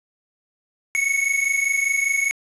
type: tone pair together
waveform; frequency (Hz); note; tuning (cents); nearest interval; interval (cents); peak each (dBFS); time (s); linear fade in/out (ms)
square; 2192 / 2217; C#7 / C#7; -20 / 0; unison; 20; -24 / -21; 0.95-2.31; 0
effects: resampled to 24000 Hz + 7-bit